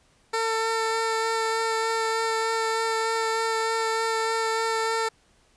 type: tone with vibrato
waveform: 15% pulse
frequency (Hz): 449.1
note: A4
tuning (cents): +35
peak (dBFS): -17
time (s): 0.33-5.09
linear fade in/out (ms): 10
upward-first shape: sine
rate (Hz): 3.3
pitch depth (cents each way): 11
effects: pink hiss -62 dBFS RMS until 5.56 s + resampled to 22050 Hz